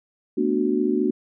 sine chord, B minor seventh, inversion third, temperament just, 222.2 / 246.9 / 296.3 / 370.4 Hz, A3 / B3 / D4 / F#4, +17 / 0 / +15 / +2 cents, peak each -26 / -25 / -24 / -23 dBFS, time 0.37-1.11 s, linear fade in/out 10 ms, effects none

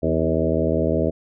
harmonic tone with a mistuned harmonic, 79.9 Hz, D#2, 47 cents sharp, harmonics 1 / 2 / 3 / 4 / 5 / 6 / 7 / 8, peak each -26 / -26 / -26 / -26 / -26 / -26 / -26 / -26 dBFS, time 0.02-1.11 s, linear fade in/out 20 ms, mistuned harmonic 3, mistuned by +41 cents, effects none

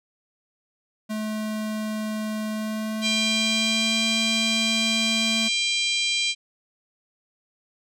square tone with pitch glide, 215.5 to 223.1 Hz, A3 to A3, -36 to +24 cents, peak -27 dBFS, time 1.09-5.49 s, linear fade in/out 20 ms, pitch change +60 cents, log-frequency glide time 2.5-4.02 s
harmonic tone, 796 Hz, G5, 26 cents sharp, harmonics 3 / 4 / 5 / 6 / 7 / 8 / 9 / 10, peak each -26 / -26 / -28 / -33 / -36 / -37 / -39 / -35 dBFS, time 3.01-6.35 s, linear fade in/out 50 ms
effects none

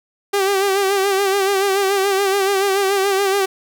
sawtooth tone with vibrato, 392.5 Hz, G4, 2 cents sharp, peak -11 dBFS, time 0.33-3.46 s, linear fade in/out 10 ms, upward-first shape sine, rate 7 Hz, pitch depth 56 cents each way, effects none

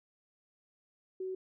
sine tone, 375.1 Hz, F#4, 24 cents sharp, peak -35 dBFS, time 1.2-1.35 s, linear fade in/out 5 ms, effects none

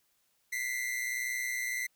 45% pulse tone pair together, 1975.5 / 2097 Hz, B6 / C7, 0 / +3 cents, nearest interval minor second, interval 103 cents, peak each -35 / -35 dBFS, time 0.52-1.87 s, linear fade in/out 10 ms, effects white hiss -73 dBFS RMS until 1.95 s

